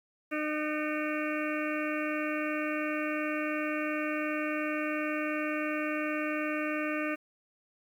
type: harmonic tone with a mistuned harmonic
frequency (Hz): 303.8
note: D#4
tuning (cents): -41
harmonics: 1 / 2 / 4 / 5 / 6 / 7 / 8 / 9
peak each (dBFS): -33 / -36 / -39 / -40 / -41 / -41 / -42 / -43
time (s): 0.31-7.16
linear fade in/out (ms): 20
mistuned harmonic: 7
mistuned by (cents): +88
effects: 10-bit